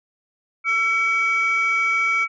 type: tone pair together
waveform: sine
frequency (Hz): 1343 / 2271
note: E6 / C#7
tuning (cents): +32 / +41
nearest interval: major sixth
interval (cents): 909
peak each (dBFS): -21 / -17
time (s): 0.64-2.28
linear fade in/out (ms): 50
effects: tanh soft clip ceiling -13 dBFS